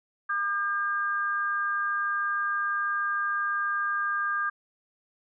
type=tone pair together; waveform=sine; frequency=1205.6 / 1607 Hz; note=D6 / G6; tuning=+45 / +43 cents; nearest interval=perfect fourth; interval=498 cents; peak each=-28 dBFS; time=0.29-4.5 s; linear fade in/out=10 ms; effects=none